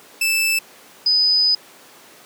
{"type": "tone pair in turn", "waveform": ["sawtooth", "sine"], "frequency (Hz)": [2637, 4994], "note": ["E7", "D#8"], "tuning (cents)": [0, 6], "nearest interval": "major seventh", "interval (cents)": 1106, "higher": "second", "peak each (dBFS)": -13, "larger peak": "neither", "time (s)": [[0.21, 0.59], [1.06, 1.55]], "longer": "second", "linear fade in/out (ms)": 5, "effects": ["pink hiss -45 dBFS RMS until 2.25 s", "high-pass 300 Hz 12 dB/octave"]}